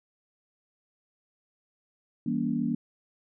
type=chord; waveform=sine; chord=E diminished seventh; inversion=none; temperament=just; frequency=164.81 / 197.78 / 237.3 / 284.8 Hz; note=E3 / G3 / Bb3 / Db4; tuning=0 / +16 / +31 / +47 cents; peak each=-34 / -33 / -28 / -32 dBFS; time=2.26-2.75 s; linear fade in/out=5 ms; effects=none